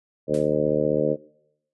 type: harmonic tone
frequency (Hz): 75.6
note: D#2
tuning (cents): -49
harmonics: 2 / 3 / 4 / 5 / 6 / 7 / 8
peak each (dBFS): -30 / -29 / -28 / -29 / -25 / -24 / -29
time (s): 0.27-1.17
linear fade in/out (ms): 50
type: click train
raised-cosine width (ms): 3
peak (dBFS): -34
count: 46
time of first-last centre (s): 0.3-1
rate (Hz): 64.3
type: noise with exponential decay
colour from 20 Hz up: white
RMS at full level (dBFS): -38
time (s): 0.34-0.56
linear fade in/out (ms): 2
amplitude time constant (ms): 47
effects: noise-tail reverb RT60 0.8 s tail -23 dB re dry + resampled to 24000 Hz